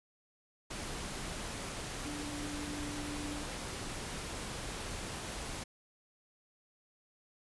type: tone in noise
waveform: sine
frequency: 293.7 Hz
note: D4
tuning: in tune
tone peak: -41 dBFS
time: 2.05-3.44 s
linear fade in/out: 10 ms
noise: pink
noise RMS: -41 dBFS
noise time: 0.7-5.64 s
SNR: -3 dB
effects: resampled to 24000 Hz